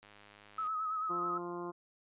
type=click train; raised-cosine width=0.3 ms; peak=-40 dBFS; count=67; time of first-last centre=0.03-0.671 s; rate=103 Hz
type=tone with vibrato; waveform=sine; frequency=1277 Hz; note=D#6; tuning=45 cents sharp; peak=-33 dBFS; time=0.58-1.38 s; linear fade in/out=5 ms; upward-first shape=sine; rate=9.1 Hz; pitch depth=44 cents each way
type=harmonic tone; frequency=174.61 Hz; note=F3; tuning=in tune; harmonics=1 / 2 / 3 / 4 / 5 / 6 / 7 / 8; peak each=-48 / -40 / -52 / -49 / -51 / -45 / -53 / -57 dBFS; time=1.09-1.72 s; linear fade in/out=20 ms
effects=resampled to 8000 Hz